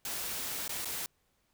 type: noise with dropouts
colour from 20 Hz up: white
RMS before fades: -37 dBFS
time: 0.05-1.06 s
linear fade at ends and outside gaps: 1 ms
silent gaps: 0.679-0.693 / 0.847-0.855 s
effects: pink hiss -74 dBFS RMS until 1.53 s